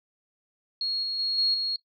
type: tone with level steps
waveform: sine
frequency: 4300 Hz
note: C8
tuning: 47 cents sharp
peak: -26 / -28 / -25 / -21 / -26 dBFS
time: 0.81-1.76 s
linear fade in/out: 2 ms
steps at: 1.03 / 1.19 / 1.38 / 1.54 s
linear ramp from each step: 2 ms
effects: noise-tail reverb RT60 0.1 s tail -17 dB re dry